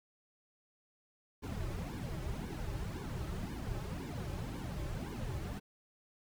brown noise with flanger, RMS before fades -40 dBFS, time 1.42-5.6 s, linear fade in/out 20 ms, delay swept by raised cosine 1.5 to 4.3 ms, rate 1.9 Hz, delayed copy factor -1, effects none

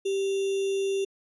sine tone with sample-and-hold, 390.8 Hz, G4, 5 cents flat, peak -24 dBFS, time 0.05-1.05 s, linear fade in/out 10 ms, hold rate 3150 Hz, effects resampled to 22050 Hz

